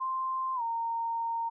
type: tone with pitch glide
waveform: sine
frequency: 1046.5 to 921.6 Hz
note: C6 to A#5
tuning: 0 to -20 cents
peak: -29 dBFS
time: 0-1.5 s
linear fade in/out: 20 ms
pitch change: -220 cents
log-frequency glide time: 0.55-0.62 s
effects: none